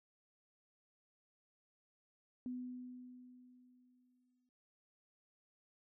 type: tone with exponential decay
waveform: sine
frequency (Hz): 250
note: B3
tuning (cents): +21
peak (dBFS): -39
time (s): 2.46-4.49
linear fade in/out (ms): 1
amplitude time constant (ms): 440
effects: none